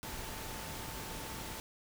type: tone in noise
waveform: sine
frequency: 887 Hz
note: A5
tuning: 14 cents sharp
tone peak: -52 dBFS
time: 0.03-1.6 s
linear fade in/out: 0 ms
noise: pink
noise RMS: -43 dBFS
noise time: 0.03-1.6 s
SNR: -12 dB
effects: none